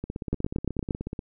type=two click trains; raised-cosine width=3 ms; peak=-19 / -12 dBFS; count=20 / 6; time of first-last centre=0.04-1.192 / 0.33-0.908 s; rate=16.5 / 8.65 Hz; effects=none